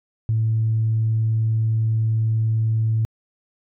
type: tone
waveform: sine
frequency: 111.2 Hz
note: A2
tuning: 19 cents sharp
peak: -16 dBFS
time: 0.29-3.05 s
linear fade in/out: 0 ms
effects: tanh soft clip ceiling -12 dBFS